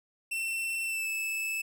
45% pulse tone with pitch glide, 2691 to 2622 Hz, E7 to E7, +35 to -10 cents, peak -30 dBFS, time 0.31-1.62 s, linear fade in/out 10 ms, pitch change -45 cents, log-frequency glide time 0.85-1.08 s, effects none

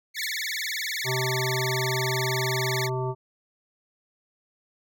20% pulse tone with vibrato, 1975.5 Hz, B6, in tune, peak -23 dBFS, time 0.14-2.9 s, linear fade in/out 50 ms, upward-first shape sine, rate 20 Hz, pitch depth 250 cents each way
15% pulse tone with exponential decay, 4186 Hz, C8, in tune, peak -22 dBFS, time 0.23-0.32 s, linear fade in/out 2 ms, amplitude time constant 19 ms
harmonic tone, 128.6 Hz, C3, 30 cents flat, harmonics 1 / 3 / 5 / 7 / 9, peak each -28 / -30 / -37 / -34 / -39 dBFS, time 1.04-3.15 s, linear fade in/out 50 ms
effects none

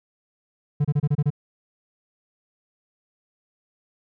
triangle tone bursts, 146.2 Hz, D3, 7 cents flat, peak -15 dBFS, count 7, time 0.8-1.304 s, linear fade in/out 10 ms, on 48 ms, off 28 ms, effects none

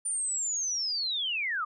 sine linear sweep, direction down, 9260 to 1160 Hz, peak -28 dBFS, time 0.05-1.65 s, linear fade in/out 10 ms, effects none

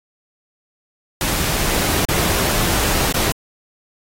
pink noise with dropouts, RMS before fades -19 dBFS, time 1.21-3.32 s, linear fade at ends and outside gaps 1 ms, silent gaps 2.051-2.087 / 3.125-3.142 s, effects AAC 48 kbps

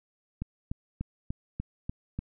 click train, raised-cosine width 5 ms, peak -20 dBFS, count 7, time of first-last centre 0.42-2.19 s, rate 3.39 Hz, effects none

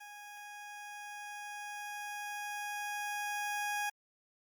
20% pulse tone with level ramp, 826 Hz, G#5, 10 cents flat, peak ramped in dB -43 to -28 dBFS, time 0-3.9 s, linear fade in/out 10 ms, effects Opus 32 kbps

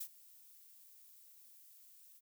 violet noise with ADSR envelope, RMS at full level -41 dBFS, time 0-2.21 s, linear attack 10 ms, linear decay 66 ms, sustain -20 dB, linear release 38 ms, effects none

